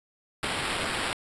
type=noise with sample-and-hold; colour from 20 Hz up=violet; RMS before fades=-30 dBFS; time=0.43-1.13 s; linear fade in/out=0 ms; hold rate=6300 Hz; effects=resampled to 24000 Hz